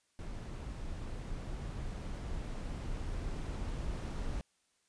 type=noise with level ramp; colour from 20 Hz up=brown; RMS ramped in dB=-42 to -37 dBFS; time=0.19-4.41 s; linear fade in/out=0 ms; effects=white hiss -75 dBFS RMS until 4.88 s + resampled to 22050 Hz